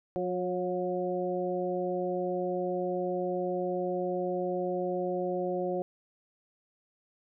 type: harmonic tone with a mistuned harmonic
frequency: 180 Hz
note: F#3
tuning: 47 cents flat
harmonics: 1 / 2 / 3 / 4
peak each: -37 / -32 / -33 / -37 dBFS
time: 0.16-5.82 s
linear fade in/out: 0 ms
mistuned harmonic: 3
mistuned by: +24 cents
effects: none